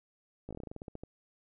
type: slowing click train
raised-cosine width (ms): 2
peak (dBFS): -29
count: 14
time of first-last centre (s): 0.49-1.036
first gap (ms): 17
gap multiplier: 1.14
effects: none